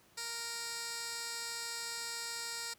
15% pulse tone with band-pass filter, 466.2 Hz, A#4, in tune, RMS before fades -41 dBFS, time 0.17-2.74 s, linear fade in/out 10 ms, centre 6400 Hz, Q 1.1, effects pink hiss -65 dBFS RMS until 2.78 s + high-pass 80 Hz 12 dB/octave

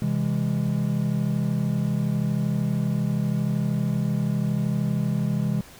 triangle chord, C augmented, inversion none, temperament just, 130.81 / 163.52 / 204.4 Hz, C3 / E3 / G#3, 0 / -14 / -27 cents, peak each -24 dBFS, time 0.02-5.61 s, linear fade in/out 2 ms, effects pink hiss -47 dBFS RMS until 5.79 s

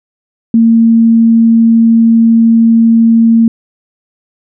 sine tone, 228.2 Hz, A#3, 37 cents flat, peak -3 dBFS, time 0.54-3.48 s, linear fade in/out 2 ms, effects none

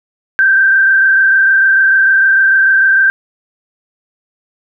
sine tone with frequency modulation, 1568 Hz, G6, in tune, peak -6 dBFS, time 0.39-3.1 s, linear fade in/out 0 ms, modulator 26.7 Hz, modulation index 1.3, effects none

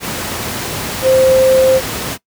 sine tone in noise, 523.3 Hz, C5, in tune, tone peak -7 dBFS, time 1.02-1.81 s, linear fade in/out 50 ms, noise pink, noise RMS -21 dBFS, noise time 0-2.18 s, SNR +11 dB, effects noise-tail reverb RT60 0.1 s tail -20 dB re dry + high-pass 80 Hz 12 dB/octave

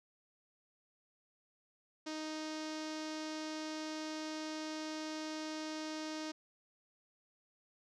sawtooth tone with low-pass filter, 311.1 Hz, D#4, in tune, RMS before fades -42 dBFS, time 2.06-6.32 s, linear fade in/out 10 ms, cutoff 5500 Hz, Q 2.6, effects none

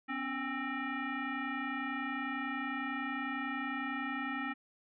sine tone with frequency modulation, 784 Hz, G5, in tune, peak -34 dBFS, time 0.08-4.54 s, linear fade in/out 20 ms, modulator 533 Hz, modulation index 2.8, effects none

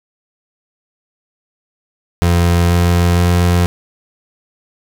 30% pulse tone with pitch steps, 86.3 / 87.1 / 87.91 Hz, F2 / F2 / F2, -20 / -4 / +12 cents, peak -7 dBFS, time 2.22-3.66 s, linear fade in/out 0 ms, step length 480 ms, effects none

